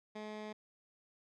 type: tone with low-pass filter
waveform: 15% pulse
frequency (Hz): 213.2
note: G#3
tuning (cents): +46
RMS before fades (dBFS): -45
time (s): 0.15-0.53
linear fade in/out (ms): 10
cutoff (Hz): 4300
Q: 0.74
effects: none